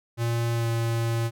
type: tone with pitch glide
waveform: square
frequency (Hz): 117 to 115.52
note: A#2 to A#2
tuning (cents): +7 to -15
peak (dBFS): -24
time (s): 0.17-1.31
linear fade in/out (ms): 50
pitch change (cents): -22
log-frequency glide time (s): 0.53-0.67
effects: none